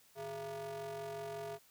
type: ring-modulated tone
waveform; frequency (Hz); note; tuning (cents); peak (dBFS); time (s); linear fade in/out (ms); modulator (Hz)
square; 130.81; C3; 0; -39; 0.15-1.59; 50; 546
effects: white hiss -66 dBFS RMS until 1.7 s